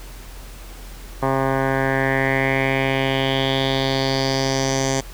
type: tone with low-pass filter sweep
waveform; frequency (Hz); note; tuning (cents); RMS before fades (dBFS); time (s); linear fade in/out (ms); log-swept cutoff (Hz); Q
10% pulse; 134.2; C3; +44; -20; 1.22-5.01; 10; 1200 to 6800; 4.1
effects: added 43 Hz sine -35 dBFS peak until 5.13 s + pink hiss -42 dBFS RMS until 5.13 s